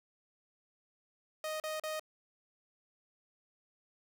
sawtooth tone bursts, 622.3 Hz, D#5, in tune, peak -32 dBFS, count 3, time 1.44-1.996 s, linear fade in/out 2 ms, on 160 ms, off 38 ms, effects none

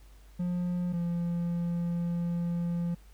triangle tone pair in turn, 177.3 / 171.95 Hz, F3 / F3, +26 / -27 cents, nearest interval minor second, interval 53 cents, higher first, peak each -26 dBFS, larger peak neither, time 0.39-0.93 / 0.93-2.95 s, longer second, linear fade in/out 10 ms, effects added 50 Hz sine -51 dBFS peak until 3.13 s + pink hiss -63 dBFS RMS until 3.13 s

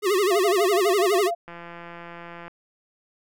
square tone with vibrato, 390 Hz, G4, 9 cents flat, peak -19 dBFS, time 0.02-1.31 s, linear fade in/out 50 ms, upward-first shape sine, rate 12 Hz, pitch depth 150 cents each way
sine tone bursts, 687 Hz, F5, 29 cents flat, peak -23 dBFS, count 8, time 0.3-1.35 s, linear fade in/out 20 ms, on 98 ms, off 38 ms
click train, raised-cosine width 0.5 ms, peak -25 dBFS, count 172, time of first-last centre 1.48-2.48 s, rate 171 Hz
effects none

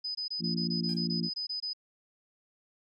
sine tone bursts, 5000 Hz, D#8, 8 cents sharp, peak -32 dBFS, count 13, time 0.04-1.734 s, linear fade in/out 10 ms, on 110 ms, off 22 ms
harmonic tone, 57.1 Hz, A#1, 35 cents flat, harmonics 3 / 4 / 5 / 6, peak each -32 / -34 / -43 / -41 dBFS, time 0.39-1.3 s, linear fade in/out 50 ms
5% pulse tone with exponential decay, 800 Hz, G5, 35 cents sharp, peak -38 dBFS, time 0.89-1.14 s, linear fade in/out 0 ms, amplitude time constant 54 ms
effects none

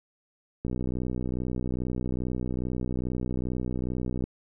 click train, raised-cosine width 3 ms, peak -18 dBFS, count 225, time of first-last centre 0.65-4.24 s, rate 62.4 Hz, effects none

